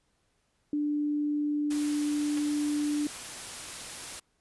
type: tone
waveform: sine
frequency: 295.1 Hz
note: D4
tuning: 8 cents sharp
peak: -26 dBFS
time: 0.73-3.07 s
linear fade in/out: 2 ms
type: noise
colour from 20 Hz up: white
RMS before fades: -40 dBFS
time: 1.7-4.2 s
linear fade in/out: 10 ms
type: tone with exponential decay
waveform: 5% pulse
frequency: 279 Hz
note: C#4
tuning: 11 cents sharp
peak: -28 dBFS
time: 2.37-2.46 s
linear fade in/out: 2 ms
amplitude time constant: 18 ms
effects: pink hiss -73 dBFS RMS until 4.4 s + resampled to 24000 Hz